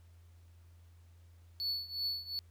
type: tone with tremolo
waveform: triangle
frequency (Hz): 4435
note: C#8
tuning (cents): 0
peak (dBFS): -30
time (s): 1.6-2.39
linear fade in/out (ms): 0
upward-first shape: triangle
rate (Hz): 2.7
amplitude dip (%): 90
effects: added 85 Hz sine -56 dBFS peak until 2.5 s + pink hiss -72 dBFS RMS until 2.5 s